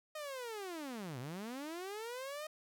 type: linear two-way sweep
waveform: sawtooth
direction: down then up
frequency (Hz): 625 to 116.7 to 625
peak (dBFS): -38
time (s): 0.15-2.47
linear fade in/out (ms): 5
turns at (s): 1.19
effects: none

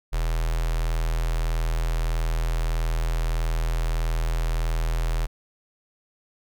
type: tone with notch filter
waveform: square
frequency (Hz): 40.8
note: E1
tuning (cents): -17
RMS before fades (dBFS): -24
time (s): 0.12-5.27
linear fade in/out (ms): 20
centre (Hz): 240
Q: 0.74
effects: none

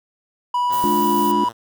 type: tone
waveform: triangle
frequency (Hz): 980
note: B5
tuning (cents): -14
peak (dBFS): -15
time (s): 0.54-1.49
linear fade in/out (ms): 5
type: tone with pitch glide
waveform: 5% pulse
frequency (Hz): 124.9 to 115.2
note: B2 to A#2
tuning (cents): +20 to -20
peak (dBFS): -24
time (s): 0.69-1.53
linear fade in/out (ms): 20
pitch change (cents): -140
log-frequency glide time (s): 0.86-1.23
type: noise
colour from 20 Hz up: violet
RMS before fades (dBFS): -30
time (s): 0.72-1.32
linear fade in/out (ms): 10
type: chord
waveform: sine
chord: D diminished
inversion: second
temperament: just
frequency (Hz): 211.4 / 293.7 / 352.4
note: Ab3 / D4 / F4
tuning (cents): +31 / 0 / +16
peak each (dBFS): -23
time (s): 0.84-1.44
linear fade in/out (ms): 0
effects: none

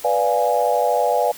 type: chord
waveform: sine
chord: B diminished seventh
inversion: none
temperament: equal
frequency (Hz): 493.9 / 587.3 / 698.5 / 830.6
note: B4 / D5 / F5 / Ab5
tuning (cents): 0 / 0 / 0 / 0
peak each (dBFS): -21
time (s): 0.04-1.32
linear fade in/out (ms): 10
effects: white hiss -39 dBFS RMS until 1.37 s

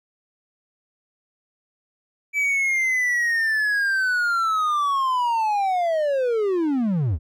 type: linear sweep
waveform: triangle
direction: down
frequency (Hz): 2314 to 65.6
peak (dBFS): -17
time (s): 2.33-7.19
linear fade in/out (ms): 50
effects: none

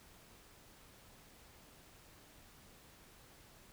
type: silence
effects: pink hiss -61 dBFS RMS until 3.72 s

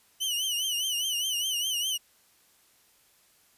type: tone with vibrato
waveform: sawtooth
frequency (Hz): 2982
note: F#7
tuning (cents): +13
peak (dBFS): -24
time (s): 0.2-1.98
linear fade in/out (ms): 20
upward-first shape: triangle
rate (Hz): 4.9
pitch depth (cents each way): 120
effects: white hiss -63 dBFS RMS until 3.57 s + resampled to 32000 Hz

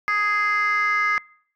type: chord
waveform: sine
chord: Ab major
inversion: second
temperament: just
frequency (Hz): 1245.9 / 1661.2 / 2077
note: Eb6 / Ab6 / C7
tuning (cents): +2 / 0 / -13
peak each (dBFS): -21 / -24 / -21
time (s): 0.08-1.18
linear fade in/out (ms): 0
effects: noise-tail reverb RT60 0.6 s tail -26 dB re dry + tanh soft clip ceiling -14 dBFS

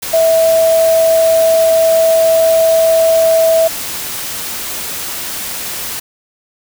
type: tone in noise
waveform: sine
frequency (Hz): 653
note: E5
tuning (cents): -17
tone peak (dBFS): -7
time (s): 0.13-3.68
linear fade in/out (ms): 10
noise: white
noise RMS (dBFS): -22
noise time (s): 0.02-6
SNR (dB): +12
effects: none

